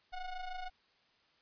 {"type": "ring-modulated tone", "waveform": "square", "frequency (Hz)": 362.8, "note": "F#4", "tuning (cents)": -34, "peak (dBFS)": -37, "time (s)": [0.12, 0.7], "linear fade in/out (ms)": 20, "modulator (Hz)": 376, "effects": ["white hiss -70 dBFS RMS until 1.41 s", "resampled to 11025 Hz"]}